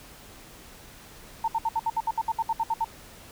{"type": "tone bursts", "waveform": "sine", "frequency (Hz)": 900, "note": "A5", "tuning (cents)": 39, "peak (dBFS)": -22, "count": 14, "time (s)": [1.44, 2.845], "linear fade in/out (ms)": 5, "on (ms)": 40, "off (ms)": 65, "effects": ["pink hiss -48 dBFS RMS until 3.31 s"]}